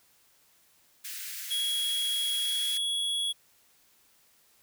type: high-pass noise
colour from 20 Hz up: white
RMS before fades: -39 dBFS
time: 1.04-2.78 s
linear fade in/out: 10 ms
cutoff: 1500 Hz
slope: 48 dB/octave
type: tone with pitch glide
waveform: square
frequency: 3322 to 3351 Hz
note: G#7 to G#7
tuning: 0 to +15 cents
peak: -28 dBFS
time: 1.5-3.33 s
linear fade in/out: 20 ms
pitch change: +15 cents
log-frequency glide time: 2.35-2.79 s
effects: white hiss -64 dBFS RMS until 4.62 s